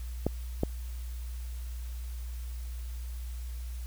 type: clicks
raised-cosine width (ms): 2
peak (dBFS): -13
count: 2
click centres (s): 0.266 / 0.634
effects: added 60 Hz sine -35 dBFS peak until 3.86 s + white hiss -54 dBFS RMS until 3.86 s